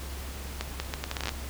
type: accelerating click train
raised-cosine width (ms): 0.2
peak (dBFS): -13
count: 12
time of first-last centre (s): 0.61-1.292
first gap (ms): 190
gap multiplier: 0.73
effects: added 67 Hz sine -37 dBFS peak until 1.49 s + pink hiss -42 dBFS RMS until 1.49 s